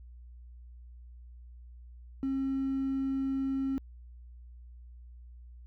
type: tone with hard clipping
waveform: triangle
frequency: 269.1 Hz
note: C4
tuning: 49 cents sharp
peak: -29 dBFS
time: 2.23-3.78 s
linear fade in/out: 0 ms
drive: 4 dB
effects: added 60 Hz sine -47 dBFS peak until 5.66 s